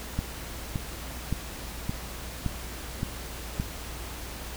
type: click train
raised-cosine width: 5 ms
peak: -15 dBFS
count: 7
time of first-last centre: 0.19-3.599 s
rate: 1.76 Hz
effects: added 59 Hz sine -40 dBFS peak until 4.56 s + pink hiss -40 dBFS RMS until 4.56 s